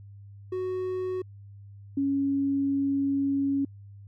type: tone pair in turn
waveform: triangle / sine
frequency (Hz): 370 / 277.2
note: F#4 / C#4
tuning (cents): 0 / 0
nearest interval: perfect fourth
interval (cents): 500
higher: first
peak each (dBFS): -26 / -23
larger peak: second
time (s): 0.52-1.22 / 1.97-3.65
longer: second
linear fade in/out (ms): 5
effects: added 100 Hz sine -44 dBFS peak until 4.07 s